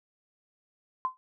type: tone with exponential decay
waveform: sine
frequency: 1032 Hz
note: C6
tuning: 24 cents flat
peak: -22 dBFS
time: 1.05-1.17 s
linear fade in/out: 0 ms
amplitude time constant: 24 ms
effects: none